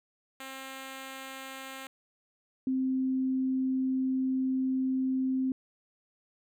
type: tone pair in turn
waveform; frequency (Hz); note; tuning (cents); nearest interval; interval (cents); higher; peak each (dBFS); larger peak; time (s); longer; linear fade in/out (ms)
5% pulse / sine; 266.5 / 261.3; C4 / C4; +32 / -2; unison; 34; first; -29 / -26; second; 0.4-1.87 / 2.67-5.52; second; 2
effects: none